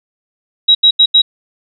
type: tone bursts at uneven times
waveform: sine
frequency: 3845 Hz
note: B7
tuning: 47 cents flat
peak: -4 dBFS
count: 4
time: 0.68-0.75 / 0.83-0.91 / 0.99-1.06 / 1.14-1.22 s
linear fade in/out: 10 ms
effects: none